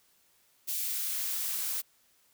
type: noise with high-pass filter sweep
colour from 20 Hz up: blue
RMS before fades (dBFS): -33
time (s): 0.67-1.82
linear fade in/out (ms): 20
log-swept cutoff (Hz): 2900 to 270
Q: 0.76
effects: white hiss -67 dBFS RMS until 2.33 s